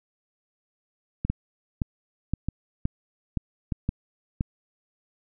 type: two click trains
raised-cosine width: 5 ms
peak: -12 / -14 dBFS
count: 7 / 3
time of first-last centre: 1.3-4.409 / 1.25-3.722 s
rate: 1.93 / 0.809 Hz
effects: none